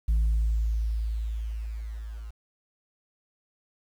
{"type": "tone with level ramp", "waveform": "sine", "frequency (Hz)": 55, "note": "A1", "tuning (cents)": 0, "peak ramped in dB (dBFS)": [-17, -36], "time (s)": [0.08, 2.31], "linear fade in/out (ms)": 10, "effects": ["tanh soft clip ceiling -19 dBFS", "9-bit"]}